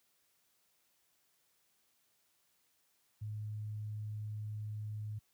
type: tone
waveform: sine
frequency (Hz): 106.4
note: G#2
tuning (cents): +42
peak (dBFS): -38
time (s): 3.21-5.19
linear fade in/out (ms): 10
effects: white hiss -75 dBFS RMS until 5.33 s + high-pass 60 Hz 12 dB/octave